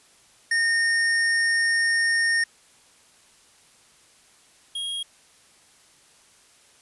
square tone pair in turn, 1836 / 3271 Hz, A#6 / G#7, -27 / -27 cents, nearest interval minor seventh, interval 1000 cents, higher second, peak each -20 / -28 dBFS, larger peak first, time 0.51-2.44 / 4.75-5.03 s, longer first, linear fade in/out 5 ms, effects white hiss -56 dBFS RMS until 6.81 s + resampled to 24000 Hz

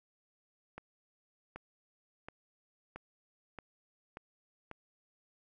accelerating click train, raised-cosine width 0.5 ms, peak -29 dBFS, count 7, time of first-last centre 0.78-4.714 s, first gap 780 ms, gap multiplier 0.93, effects none

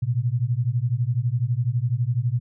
sine beating tone pair, 115.2 / 127.2 Hz, A#2 / C3, -20 / -48 cents, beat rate 12 Hz, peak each -23 dBFS, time 0.02-2.4 s, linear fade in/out 10 ms, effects none

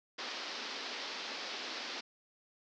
white band-pass noise, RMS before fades -42 dBFS, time 0.18-2.01 s, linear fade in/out 10 ms, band 220 to 5300 Hz, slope 48 dB/octave, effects none

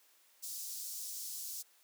pink high-pass noise, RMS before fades -43 dBFS, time 0.42-1.63 s, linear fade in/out 20 ms, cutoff 5300 Hz, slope 24 dB/octave, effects white hiss -67 dBFS RMS until 1.83 s + high-pass 400 Hz 12 dB/octave

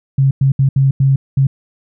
sine tone bursts at uneven times, 135.7 Hz, C#3, 36 cents flat, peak -8 dBFS, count 6, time 0.18-0.31 / 0.41-0.52 / 0.59-0.69 / 0.76-0.91 / 1-1.16 / 1.37-1.47 s, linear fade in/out 5 ms, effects none

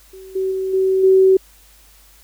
sine tone with level steps, 380 Hz, F#4, 46 cents sharp, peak -35 / -17 / -19 / -13 / -8 dBFS, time 0.13-1.37 s, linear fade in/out 5 ms, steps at 0.35 / 0.51 / 0.73 / 1.03 s, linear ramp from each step 10 ms, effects added 50 Hz sine -50 dBFS peak until 2.23 s + white hiss -50 dBFS RMS until 2.23 s

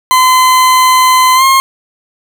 40% pulse tone with pitch glide, 1024 to 1070 Hz, C6 to C6, -38 to +38 cents, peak -4 dBFS, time 0.11-1.6 s, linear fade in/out 0 ms, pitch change +76 cents, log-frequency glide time 1.35-1.44 s, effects none

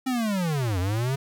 square linear two-way sweep, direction down then up, 266.2 to 87 to 139.4 Hz, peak -24 dBFS, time 0.06-1.16 s, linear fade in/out 10 ms, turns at 0.79 s, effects 11-bit

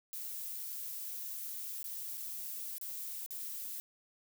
violet noise with dropouts, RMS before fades -42 dBFS, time 0.13-3.8 s, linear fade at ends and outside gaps 0 ms, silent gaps 1.829-1.842 / 2.173-2.178 / 2.782-2.813 / 3.262-3.307 s, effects none

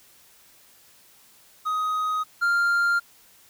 triangle tone pair in turn, 1255 / 1395.6 Hz, D#6 / F6, +15 / -2 cents, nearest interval major second, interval 183 cents, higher second, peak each -21 / -17 dBFS, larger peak second, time 1.65-2.24 / 2.41-3 s, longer neither, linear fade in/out 20 ms, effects white hiss -55 dBFS RMS until 3.49 s

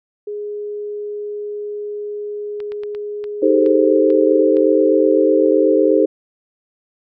sine tone, 415.3 Hz, G#4, in tune, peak -23 dBFS, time 0.27-4.41 s, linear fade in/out 5 ms
clicks, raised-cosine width 0.3 ms, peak -22 dBFS, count 8, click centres 2.603 / 2.72 / 2.835 / 2.949 / 3.241 / 3.662 / 4.103 / 4.569 s
sine chord, A half-diminished seventh, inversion second, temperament equal, 311.1 / 392 / 440 / 523.3 Hz, Eb4 / G4 / A4 / C5, 0 / 0 / 0 / 0 cents, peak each -16 dBFS, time 3.42-6.06 s, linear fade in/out 10 ms
effects none

